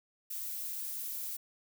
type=noise; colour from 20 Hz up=violet; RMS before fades=-39 dBFS; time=0.3-1.37 s; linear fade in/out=10 ms; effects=none